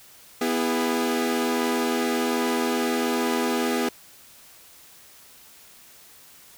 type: chord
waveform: sawtooth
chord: E major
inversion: second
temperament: equal with one note detuned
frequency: 246.9 / 329.6 / 408.2 Hz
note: B3 / E4 / G#4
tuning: 0 / 0 / -30 cents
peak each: -21 / -25 / -23 dBFS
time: 0.41-3.89 s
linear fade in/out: 5 ms
effects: white hiss -50 dBFS RMS until 6.57 s